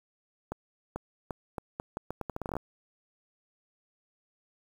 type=accelerating click train; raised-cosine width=1 ms; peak=-20 dBFS; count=17; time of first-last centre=0.52-2.567 s; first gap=440 ms; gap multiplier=0.79; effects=8-bit